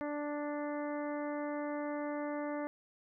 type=harmonic tone; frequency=293.7 Hz; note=D4; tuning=in tune; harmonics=1 / 2 / 3 / 4 / 5 / 6 / 7; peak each=-38 / -39 / -45 / -48 / -52 / -51 / -53 dBFS; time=0.01-2.67 s; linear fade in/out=0 ms; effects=none